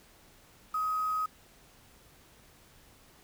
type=tone with quantisation; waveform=sine; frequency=1263 Hz; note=D#6; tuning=26 cents sharp; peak=-28 dBFS; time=0.74-1.26 s; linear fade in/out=5 ms; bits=8; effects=pink hiss -59 dBFS RMS until 3.23 s